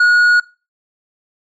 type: tone with tanh clipping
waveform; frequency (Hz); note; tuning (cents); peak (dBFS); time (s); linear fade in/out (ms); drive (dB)
sine; 1451; F#6; -34; -9; 0-0.4; 5; 5
effects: noise-tail reverb RT60 0.3 s tail -21 dB re dry